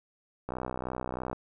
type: click train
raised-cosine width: 1 ms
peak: -20 dBFS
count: 54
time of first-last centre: 0.49-1.33 s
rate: 63.1 Hz
effects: none